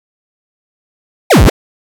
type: exponential two-way sweep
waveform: square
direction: down then up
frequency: 885 to 36.53 to 885 Hz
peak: -4 dBFS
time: 1.3-1.5 s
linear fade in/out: 10 ms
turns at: 1.45 s
effects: none